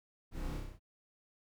brown noise with echo, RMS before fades -42 dBFS, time 0.31-0.61 s, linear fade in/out 50 ms, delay 31 ms, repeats 6, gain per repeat -2 dB, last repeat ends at 0.796 s, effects none

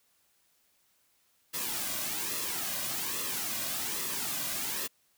white noise with flanger, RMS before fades -34 dBFS, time 1.53-4.88 s, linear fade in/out 20 ms, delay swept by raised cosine 1.3 to 2.3 ms, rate 1.2 Hz, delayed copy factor -0.6, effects white hiss -70 dBFS RMS until 5.17 s

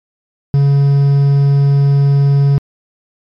triangle tone with quantisation, 140.4 Hz, C#3, 22 cents sharp, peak -5 dBFS, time 0.54-2.58 s, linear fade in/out 0 ms, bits 5, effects low-pass 3000 Hz 12 dB/octave + MP3 96 kbps

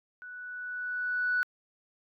sine tone with level ramp, 1480 Hz, F#6, in tune, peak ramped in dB -42 to -23 dBFS, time 0.22-1.43 s, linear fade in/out 0 ms, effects tanh soft clip ceiling -20 dBFS

